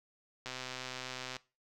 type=click train; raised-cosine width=0.2 ms; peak=-23 dBFS; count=117; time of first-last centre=0.46-1.366 s; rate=128 Hz; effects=noise-tail reverb RT60 0.3 s tail -20 dB re dry